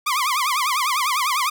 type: tone with vibrato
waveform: sawtooth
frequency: 1108.7 Hz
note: C#6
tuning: in tune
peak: -15 dBFS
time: 0.06-1.5 s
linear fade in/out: 10 ms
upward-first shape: triangle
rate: 10 Hz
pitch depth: 230 cents each way
effects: none